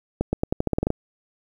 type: accelerating click train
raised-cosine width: 2 ms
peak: -8 dBFS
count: 11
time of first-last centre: 0.21-0.904 s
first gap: 120 ms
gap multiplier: 0.87
effects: 8-bit